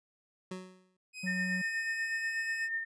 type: tone with exponential decay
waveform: 25% pulse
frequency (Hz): 185.1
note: F#3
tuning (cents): +1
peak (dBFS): -33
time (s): 0.51-0.97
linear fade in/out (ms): 5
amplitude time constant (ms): 100
type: tone with pitch glide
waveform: sawtooth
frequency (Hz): 2515 to 2553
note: D#7 to D#7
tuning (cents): +18 to +44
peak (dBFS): -38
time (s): 1.13-2.69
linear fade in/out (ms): 50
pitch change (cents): +26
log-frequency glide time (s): 1.32-2.35
type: tone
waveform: triangle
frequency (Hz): 185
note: F#3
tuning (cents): 0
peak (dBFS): -32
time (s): 1.23-1.62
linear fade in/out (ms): 10
type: tone with tremolo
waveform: sine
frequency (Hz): 1816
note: A#6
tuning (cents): -46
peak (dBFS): -30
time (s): 1.26-2.85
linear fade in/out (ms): 20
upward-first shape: sine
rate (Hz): 8.2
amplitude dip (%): 45
effects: resampled to 22050 Hz